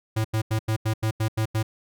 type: tone bursts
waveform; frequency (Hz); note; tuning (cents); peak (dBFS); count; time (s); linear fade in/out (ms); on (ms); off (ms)
square; 110; A2; 0; -22; 9; 0.16-1.63; 10; 86; 87
effects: none